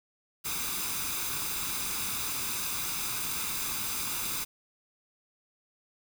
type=noise with comb filter; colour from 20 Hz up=white; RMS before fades=-33 dBFS; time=0.44-4.45 s; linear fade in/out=20 ms; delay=0.81 ms; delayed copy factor=+0.6; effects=none